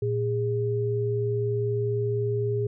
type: tone pair together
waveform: sine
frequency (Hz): 115.5 / 409.7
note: A#2 / G#4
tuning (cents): -16 / -24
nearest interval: octave + minor seventh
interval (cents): 2192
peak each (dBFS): -26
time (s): 0.02-2.67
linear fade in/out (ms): 5
effects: none